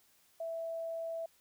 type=tone; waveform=sine; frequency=659.3 Hz; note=E5; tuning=in tune; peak=-36 dBFS; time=0.4-1.26 s; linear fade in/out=5 ms; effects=white hiss -68 dBFS RMS until 1.4 s